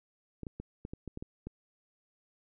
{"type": "clicks", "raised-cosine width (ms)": 3, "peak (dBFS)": -27, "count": 9, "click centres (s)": [0.433, 0.468, 0.6, 0.851, 0.935, 1.077, 1.174, 1.225, 1.47], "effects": []}